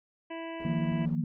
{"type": "harmonic tone", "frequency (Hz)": 329.6, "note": "E4", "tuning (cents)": 0, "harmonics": [1, 2, 3, 5, 6, 7, 8, 9], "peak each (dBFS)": [-39, -41, -44, -51, -49, -52, -51, -52], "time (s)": [0.3, 1.06], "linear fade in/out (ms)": 10}
{"type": "low-pass noise", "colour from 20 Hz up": "white", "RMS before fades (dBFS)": -47, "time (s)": [0.6, 1.15], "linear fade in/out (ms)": 0, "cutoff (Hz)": 390, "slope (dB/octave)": 12}
{"type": "chord", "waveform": "sine", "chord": "Eb suspended second", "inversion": "none", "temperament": "equal with one note detuned", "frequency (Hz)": [158.01, 174.61, 233.1], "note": ["Eb3", "F3", "Bb3"], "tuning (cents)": [27, 0, 0], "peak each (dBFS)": [-30, -32, -32], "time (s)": [0.65, 1.24], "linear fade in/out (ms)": 2}
{"effects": []}